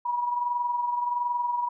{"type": "tone pair together", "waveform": "sine", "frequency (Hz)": [966.4, 987.8], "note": ["B5", "B5"], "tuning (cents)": [-38, 0], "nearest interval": "unison", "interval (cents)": 38, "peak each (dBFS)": [-25, -34], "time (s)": [0.05, 1.69], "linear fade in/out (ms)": 10, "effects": []}